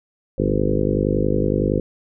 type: harmonic tone with a mistuned harmonic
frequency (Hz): 50.8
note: G#1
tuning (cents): -38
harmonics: 1 / 2 / 3 / 4 / 5 / 6 / 7 / 8 / 9 / 10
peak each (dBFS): -26 / -26 / -26 / -26 / -26 / -26 / -26 / -26 / -26 / -26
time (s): 0.38-1.8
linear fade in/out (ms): 5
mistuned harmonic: 3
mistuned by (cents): -51
effects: none